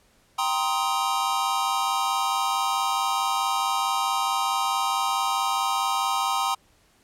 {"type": "chord", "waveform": "square", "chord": "C minor seventh", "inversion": "second", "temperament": "just", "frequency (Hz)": [784.9, 941.9, 1046.5, 1255.8], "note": ["G5", "Bb5", "C6", "Eb6"], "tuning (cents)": [2, 18, 0, 16], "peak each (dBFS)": -29, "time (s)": [0.38, 6.55], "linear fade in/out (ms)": 10, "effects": ["pink hiss -61 dBFS RMS until 7.03 s", "low-pass 12000 Hz 12 dB/octave"]}